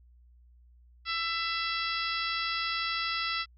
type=harmonic tone with a mistuned harmonic; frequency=667 Hz; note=E5; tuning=20 cents sharp; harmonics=2 / 3 / 4 / 5 / 6 / 7 / 8; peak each=-34 / -36 / -37 / -38 / -39 / -39 / -40 dBFS; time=1.05-3.46 s; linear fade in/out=50 ms; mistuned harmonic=8; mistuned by=-35 cents; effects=added 60 Hz sine -55 dBFS peak until 3.57 s